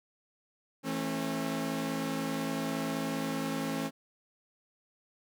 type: chord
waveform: sawtooth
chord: A major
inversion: second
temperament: equal with one note detuned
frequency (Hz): 164.81 / 220 / 270.5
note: E3 / A3 / C#4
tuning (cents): 0 / 0 / -42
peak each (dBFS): -34 / -33 / -30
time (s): 0.83-3.91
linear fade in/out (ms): 50
effects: none